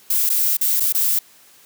violet noise with dropouts, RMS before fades -18 dBFS, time 0.1-1.19 s, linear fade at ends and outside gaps 5 ms, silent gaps 0.293-0.299 / 0.57-0.611 / 0.799-0.804 / 0.925-0.947 s, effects white hiss -50 dBFS RMS until 1.65 s + high-pass 100 Hz 12 dB/octave

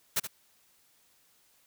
white noise with echo, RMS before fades -27 dBFS, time 0.16-0.2 s, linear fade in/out 10 ms, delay 74 ms, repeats 1, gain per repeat -10 dB, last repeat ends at 0.274 s, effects white hiss -66 dBFS RMS until 1.66 s

